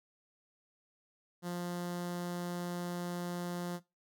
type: tone with notch filter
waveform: sawtooth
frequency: 175.7 Hz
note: F3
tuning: 11 cents sharp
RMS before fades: -38 dBFS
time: 1.42-3.8 s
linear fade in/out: 50 ms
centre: 2400 Hz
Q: 1.8
effects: noise-tail reverb RT60 0.2 s tail -17 dB re dry